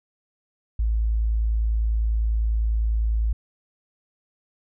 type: tone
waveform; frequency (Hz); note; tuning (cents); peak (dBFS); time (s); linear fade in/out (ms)
sine; 55; A1; 0; -19; 0.79-3.33; 5
effects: none